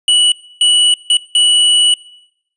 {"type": "tone bursts at uneven times", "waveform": "square", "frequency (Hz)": 2946, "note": "F#7", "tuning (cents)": -8, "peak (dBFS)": -8, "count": 4, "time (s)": [[0.08, 0.32], [0.61, 0.94], [1.1, 1.17], [1.35, 1.94]], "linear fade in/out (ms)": 2, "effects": ["noise-tail reverb RT60 0.8 s tail -22 dB re dry", "resampled to 24000 Hz"]}